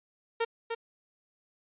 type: tone with echo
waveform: sawtooth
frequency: 460 Hz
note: A#4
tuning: 23 cents flat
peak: -22 dBFS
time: 0.4-0.45 s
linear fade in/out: 10 ms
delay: 300 ms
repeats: 1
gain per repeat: -5 dB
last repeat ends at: 0.75 s
effects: resampled to 8000 Hz